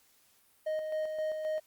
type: tone with tremolo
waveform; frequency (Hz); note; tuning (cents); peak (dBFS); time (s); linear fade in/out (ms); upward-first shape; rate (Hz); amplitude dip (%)
triangle; 622.3; D#5; 0; -28; 0.66-1.6; 10; square; 3.8; 40
effects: white hiss -66 dBFS RMS until 1.66 s + Opus 48 kbps